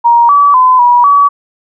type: tone with pitch steps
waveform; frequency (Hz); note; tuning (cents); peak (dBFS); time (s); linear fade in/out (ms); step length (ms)
sine; 942 / 1147 / 1017 / 968 / 1139; A#5 / D6 / C6 / B5 / C#6; +18 / -41 / -50 / -35 / +47; -3; 0.04-1.29; 20; 250
effects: none